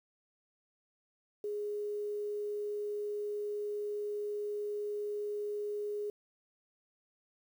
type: tone with quantisation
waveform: sine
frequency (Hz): 415.2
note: G#4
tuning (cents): 0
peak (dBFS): -34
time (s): 1.44-6.1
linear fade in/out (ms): 2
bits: 10
effects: none